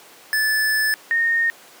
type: tone pair in turn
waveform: square / sine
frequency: 1740 / 1843 Hz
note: A6 / A#6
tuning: -20 / -20 cents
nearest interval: minor second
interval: 100 cents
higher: second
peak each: -18 / -16 dBFS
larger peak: second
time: 0.33-0.94 / 1.11-1.5 s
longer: first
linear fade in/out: 0 ms
effects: pink hiss -45 dBFS RMS until 1.8 s + high-pass 400 Hz 12 dB/octave